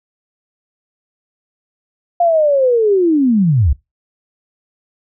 sine linear sweep, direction down, 705 to 59 Hz, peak -9 dBFS, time 2.2-3.73 s, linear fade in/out 5 ms, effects noise-tail reverb RT60 0.2 s tail -21 dB re dry

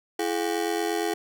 30% pulse ring-modulated tone, 380 Hz, F#4, 46 cents sharp, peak -19 dBFS, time 0.19-1.14 s, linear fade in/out 5 ms, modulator 44.3 Hz, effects none

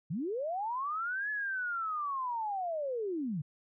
sine linear two-way sweep, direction up then down, 134.3 to 1723 to 134.3 Hz, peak -32 dBFS, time 0.1-3.42 s, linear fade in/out 10 ms, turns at 1.3 s, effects none

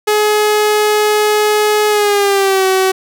sawtooth tone with pitch glide, 422.5 to 378.6 Hz, G#4 to F#4, +30 to +40 cents, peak -6 dBFS, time 0.07-2.92 s, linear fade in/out 10 ms, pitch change -190 cents, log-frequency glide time 1.89-2.66 s, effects none

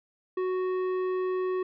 triangle tone with tanh clipping, 370 Hz, F#4, in tune, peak -28 dBFS, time 0.37-1.63 s, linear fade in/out 5 ms, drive 15 dB, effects none

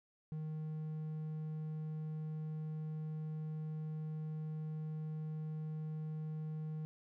triangle tone, 155.56 Hz, D#3, in tune, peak -37 dBFS, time 0.32-6.85 s, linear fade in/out 0 ms, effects none

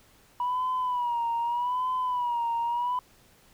sine tone with vibrato, 973 Hz, B5, 26 cents flat, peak -24 dBFS, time 0.4-2.99 s, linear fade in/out 2 ms, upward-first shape sine, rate 0.82 Hz, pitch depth 78 cents each way, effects tanh soft clip ceiling -22 dBFS + pink hiss -59 dBFS RMS until 3.53 s

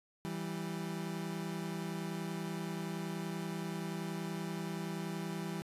30% pulse tone pair together, 164.81 / 195.32 Hz, E3 / G3, 0 / -6 cents, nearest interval minor third, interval 294 cents, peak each -37 / -38 dBFS, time 0.25-5.62 s, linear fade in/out 0 ms, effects resampled to 32000 Hz

